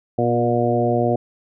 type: harmonic tone with a mistuned harmonic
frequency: 119.3 Hz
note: A#2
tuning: 41 cents sharp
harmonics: 1 / 2 / 3 / 4 / 5 / 6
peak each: -23 / -23 / -23 / -23 / -23 / -23 dBFS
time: 0.18-1.16 s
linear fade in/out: 5 ms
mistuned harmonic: 2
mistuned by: +17 cents
effects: none